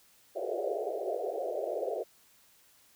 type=band-pass noise; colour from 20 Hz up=white; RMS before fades=-34 dBFS; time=0.35-2.04 s; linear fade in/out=20 ms; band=360 to 710 Hz; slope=96 dB/octave; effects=white hiss -63 dBFS RMS until 2.95 s